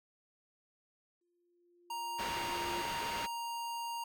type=tone with exponential growth; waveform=sine; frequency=349.2 Hz; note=F4; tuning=in tune; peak=-39 dBFS; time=1.21-2.82 s; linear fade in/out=5 ms; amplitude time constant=350 ms
type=tone; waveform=square; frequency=935 Hz; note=A#5; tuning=5 cents sharp; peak=-38 dBFS; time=1.9-4.04 s; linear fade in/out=5 ms
type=low-pass noise; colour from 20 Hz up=white; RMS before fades=-41 dBFS; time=2.18-3.27 s; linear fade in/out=20 ms; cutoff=2600 Hz; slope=12 dB/octave
effects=none